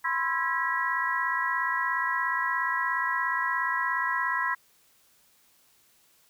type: tone cluster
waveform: sine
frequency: 1002 / 1059 / 1326 / 1644 / 1933 Hz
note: B5 / C6 / E6 / G#6 / B6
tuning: +25 / +21 / +10 / -18 / -38 cents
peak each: -31 / -32 / -35 / -31 / -30 dBFS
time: 0.04-4.55 s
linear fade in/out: 10 ms
effects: white hiss -63 dBFS RMS until 6.29 s